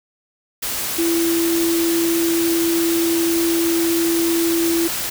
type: tone in noise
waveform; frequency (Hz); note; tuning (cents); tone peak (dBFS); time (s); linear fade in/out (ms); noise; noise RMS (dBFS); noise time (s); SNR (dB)
sine; 334.8; E4; +27; -16; 0.98-4.88; 10; white; -24; 0.62-5.1; +5
effects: none